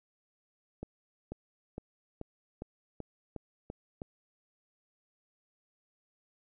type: accelerating click train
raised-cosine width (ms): 2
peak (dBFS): -26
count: 9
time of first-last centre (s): 0.83-4.019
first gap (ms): 490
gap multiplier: 0.94
effects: none